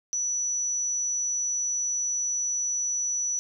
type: tone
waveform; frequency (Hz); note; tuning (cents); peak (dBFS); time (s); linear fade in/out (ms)
sine; 5920; F#8; 0; -25; 0.13-3.39; 0
effects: none